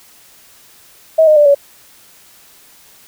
sine tone with pitch steps, 640 / 614.3 / 589.6 / 565.9 Hz, D#5 / D#5 / D5 / C#5, +49 / -22 / +7 / +36 cents, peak -5 dBFS, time 1.18-1.548 s, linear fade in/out 10 ms, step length 92 ms, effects white hiss -45 dBFS RMS until 3.07 s

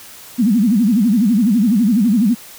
sine tone with vibrato, 220 Hz, A3, in tune, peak -10 dBFS, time 0.38-2.35 s, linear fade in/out 20 ms, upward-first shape sine, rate 12 Hz, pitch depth 230 cents each way, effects white hiss -38 dBFS RMS until 2.58 s

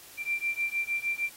sine beating tone pair, 2355 / 2361.5 Hz, D7 / D7, +4 / +9 cents, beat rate 6.5 Hz, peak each -31 dBFS, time 0.17-1.3 s, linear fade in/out 50 ms, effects white hiss -50 dBFS RMS until 1.36 s + AAC 48 kbps

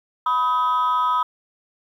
sine tone pair together, 991 / 1266 Hz, B5 / D#6, +6 / +30 cents, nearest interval major third, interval 424 cents, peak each -18 dBFS, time 0.26-1.23 s, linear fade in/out 5 ms, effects tanh soft clip ceiling -14 dBFS + 9-bit

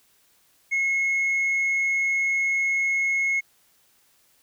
sine tone with tanh clipping, 2172 Hz, C#7, 36 cents flat, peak -21 dBFS, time 0.71-3.41 s, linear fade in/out 20 ms, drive 1 dB, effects white hiss -62 dBFS RMS until 4.42 s

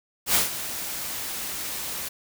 white noise with ADSR envelope, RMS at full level -19 dBFS, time 0.26-2.09 s, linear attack 86 ms, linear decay 140 ms, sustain -13 dB, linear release 12 ms, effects none

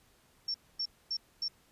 sine tone bursts, 5450 Hz, F8, 43 cents flat, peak -31 dBFS, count 4, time 0.48-1.482 s, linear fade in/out 5 ms, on 63 ms, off 250 ms, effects pink hiss -66 dBFS RMS until 1.71 s + resampled to 32000 Hz

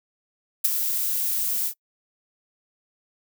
violet noise with ADSR envelope, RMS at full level -17 dBFS, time 0.64-1.74 s, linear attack 12 ms, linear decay 18 ms, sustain -8 dB, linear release 84 ms, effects noise-tail reverb RT60 0.1 s tail -26 dB re dry

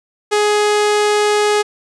sawtooth tone, 418 Hz, G#4, 11 cents sharp, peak -8 dBFS, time 0.31-1.63 s, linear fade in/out 20 ms, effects resampled to 22050 Hz

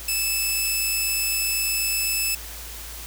10% pulse tone, 2621 Hz, E7, 11 cents flat, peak -13 dBFS, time 0.08-2.35 s, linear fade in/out 5 ms, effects added 56 Hz sine -39 dBFS peak until 3.06 s + white hiss -38 dBFS RMS until 3.06 s

